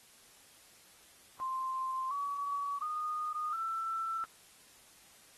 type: tone with pitch steps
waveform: sine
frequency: 1046.5 / 1134.6 / 1230.2 / 1333.8 Hz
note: C6 / C#6 / D#6 / E6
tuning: 0 / +40 / -20 / +20 cents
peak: -33 dBFS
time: 1.4-4.24 s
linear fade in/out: 0 ms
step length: 710 ms
effects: white hiss -60 dBFS RMS until 5.37 s + AAC 32 kbps